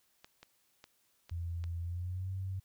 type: clicks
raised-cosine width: 0.2 ms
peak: -33 dBFS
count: 5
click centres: 0.245 / 0.43 / 0.841 / 1.295 / 1.64 s
type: tone with pitch glide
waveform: sine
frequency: 85.1 to 94.97 Hz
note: F2 to F#2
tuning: -44 to +46 cents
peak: -35 dBFS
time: 1.31-2.6 s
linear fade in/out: 10 ms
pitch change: +190 cents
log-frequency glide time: 1.82-2.31 s
effects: white hiss -73 dBFS RMS until 2.64 s